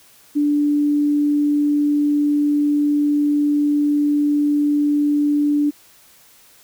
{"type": "tone", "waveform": "sine", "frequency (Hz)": 292.7, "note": "D4", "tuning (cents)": -6, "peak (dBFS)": -14, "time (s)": [0.35, 5.71], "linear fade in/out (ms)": 20, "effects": ["white hiss -50 dBFS RMS until 6.63 s"]}